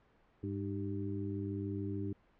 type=harmonic tone with a mistuned harmonic; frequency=100.9 Hz; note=G#2; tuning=49 cents flat; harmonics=1 / 2 / 3 / 4; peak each=-39 / -43 / -40 / -44 dBFS; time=0.43-2.13 s; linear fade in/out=5 ms; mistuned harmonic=4; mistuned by=-63 cents; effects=pink hiss -68 dBFS RMS until 2.39 s + low-pass 2000 Hz 12 dB/octave